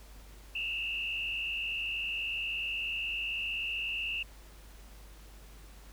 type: tone with frequency modulation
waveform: sine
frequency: 2728 Hz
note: F7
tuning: 41 cents flat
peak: -32 dBFS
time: 0.55-4.23 s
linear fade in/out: 5 ms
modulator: 76.3 Hz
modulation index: 1.6
effects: added 50 Hz sine -50 dBFS peak until 5.92 s + pink hiss -57 dBFS RMS until 5.92 s